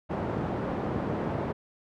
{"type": "band-pass noise", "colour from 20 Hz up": "pink", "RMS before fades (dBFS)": -31, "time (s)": [0.09, 1.53], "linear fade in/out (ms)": 20, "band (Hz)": [110, 880], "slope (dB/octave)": 12, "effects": []}